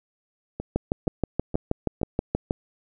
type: two click trains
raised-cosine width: 2 ms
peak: -9 / -17 dBFS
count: 12 / 4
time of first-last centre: 0.76-2.509 / 0.6-2.015 s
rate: 6.29 / 2.12 Hz
effects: none